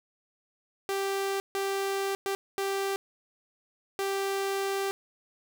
sawtooth tone bursts at uneven times, 392 Hz, G4, in tune, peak -24 dBFS, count 5, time 0.89-1.4 / 1.55-2.15 / 2.26-2.35 / 2.58-2.96 / 3.99-4.91 s, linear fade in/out 0 ms, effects none

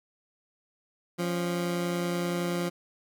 20% pulse tone pair together, 174.61 / 277.2 Hz, F3 / C#4, 0 / 0 cents, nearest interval minor sixth, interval 800 cents, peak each -23 / -34 dBFS, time 1.18-2.7 s, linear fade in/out 20 ms, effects none

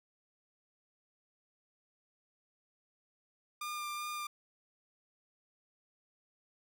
sawtooth tone with vibrato, 1200 Hz, D6, 37 cents sharp, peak -34 dBFS, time 3.61-4.27 s, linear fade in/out 5 ms, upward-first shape sine, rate 2.6 Hz, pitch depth 14 cents each way, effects none

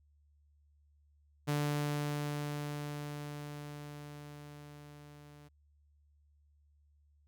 sawtooth tone with level ramp, 146.83 Hz, D3, in tune, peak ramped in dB -26 to -50 dBFS, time 1.47-5.49 s, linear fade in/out 20 ms, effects added 73 Hz sine -65 dBFS peak until 7.27 s

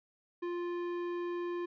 sine tone with tanh clipping, 349.2 Hz, F4, in tune, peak -36 dBFS, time 0.42-1.66 s, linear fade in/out 10 ms, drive 14 dB, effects none

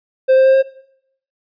triangle tone with pitch steps, 523.3 / 526.9 / 530.6 / 534.3 Hz, C5 / C5 / C5 / C5, 0 / +12 / +24 / +36 cents, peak -6 dBFS, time 0.28-0.628 s, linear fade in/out 20 ms, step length 87 ms, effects noise-tail reverb RT60 0.7 s tail -19 dB re dry + resampled to 11025 Hz

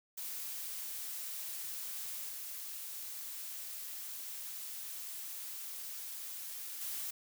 blue noise with level steps, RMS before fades -42 / -44 / -40 dBFS, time 0.17-7.11 s, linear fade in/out 10 ms, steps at 2.29 / 6.81 s, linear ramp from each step 2 ms, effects none

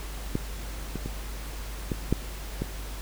clicks, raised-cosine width 3 ms, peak -12 / -19 / -20 / -14 / -9 / -15 dBFS, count 6, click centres 0.354 / 0.957 / 1.06 / 1.918 / 2.126 / 2.62 s, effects added 50 Hz sine -35 dBFS peak until 3.01 s + pink hiss -42 dBFS RMS until 3.01 s

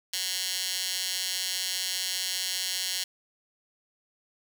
15% pulse tone with high-pass filter, 185 Hz, F#3, in tune, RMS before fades -31 dBFS, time 0.13-3.04 s, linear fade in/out 5 ms, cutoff 3800 Hz, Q 1.4, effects none

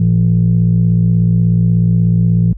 sine tone pair together, 113.49 / 170 Hz, A#2 / F3, -46 / -46 cents, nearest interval perfect fifth, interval 700 cents, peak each -10 dBFS, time 0-2.53 s, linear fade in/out 5 ms, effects tanh soft clip ceiling -3 dBFS + added 50 Hz sine -25 dBFS peak until 2.57 s

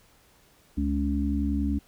harmonic tone, 70.8 Hz, C#2, 37 cents sharp, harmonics 1 / 3 / 4, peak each -27 / -29 / -28 dBFS, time 0.77-1.79 s, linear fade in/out 10 ms, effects pink hiss -60 dBFS RMS until 1.87 s

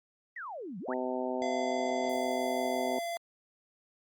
sine exponential two-way sweep, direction down then up, 2037 to 166.5 to 2037 Hz, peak -38 dBFS, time 0.36-0.94 s, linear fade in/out 5 ms, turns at 0.79 s
harmonic tone, 127.4 Hz, C3, 46 cents flat, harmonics 2 / 3 / 4 / 5 / 6 / 7, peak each -36 / -37 / -38 / -36 / -42 / -40 dBFS, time 0.88-2.99 s, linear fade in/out 5 ms
square tone, 683 Hz, F5, 39 cents flat, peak -34 dBFS, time 1.42-3.17 s, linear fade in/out 0 ms
effects Opus 24 kbps

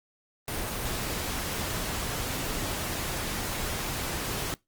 pink noise, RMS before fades -32 dBFS, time 0.48-4.54 s, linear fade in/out 0 ms, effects noise-tail reverb RT60 0.2 s tail -24 dB re dry + Opus 32 kbps

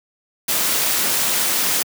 white noise with amplitude modulation, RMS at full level -17 dBFS, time 0.48-1.83 s, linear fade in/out 10 ms, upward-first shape sine, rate 226 Hz, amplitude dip 45%, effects high-pass 150 Hz 12 dB/octave

